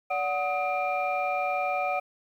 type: tone cluster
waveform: sine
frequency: 576 / 738 / 1260 / 2386 Hz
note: D5 / F#5 / D#6 / D7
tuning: -34 / -5 / +21 / +27 cents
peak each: -31 / -27 / -34 / -32 dBFS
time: 0.1-2 s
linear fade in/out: 10 ms
effects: tanh soft clip ceiling -17 dBFS + 10-bit